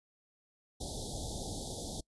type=band-stop noise; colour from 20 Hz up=pink; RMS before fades=-40 dBFS; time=0.8-2.01 s; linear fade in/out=10 ms; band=850 to 3400 Hz; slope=96 dB/octave; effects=noise-tail reverb RT60 0.1 s tail -24 dB re dry + resampled to 24000 Hz